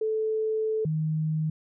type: tone pair in turn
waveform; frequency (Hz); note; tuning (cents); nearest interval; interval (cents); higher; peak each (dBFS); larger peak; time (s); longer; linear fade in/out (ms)
sine; 437.1 / 156.29; A4 / D#3; -11 / +8; octave + tritone; 1781; first; -24; neither; 0.01-0.85 / 0.85-1.5; first; 5
effects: none